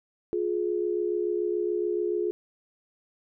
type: tone pair together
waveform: sine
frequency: 353.8 / 420.8 Hz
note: F4 / G#4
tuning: +23 / +23 cents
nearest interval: minor third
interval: 300 cents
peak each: -27 / -28 dBFS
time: 0.33-2.31 s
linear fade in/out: 0 ms
effects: none